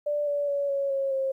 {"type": "tone with pitch steps", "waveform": "sine", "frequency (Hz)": [587.3, 576.5, 566, 555.6, 545.4, 535.5], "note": ["D5", "D5", "C#5", "C#5", "C#5", "C5"], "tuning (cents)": [0, -32, 36, 4, -28, 40], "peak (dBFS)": -24, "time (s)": [0.06, 1.32], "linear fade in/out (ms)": 10, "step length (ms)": 210, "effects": ["11-bit"]}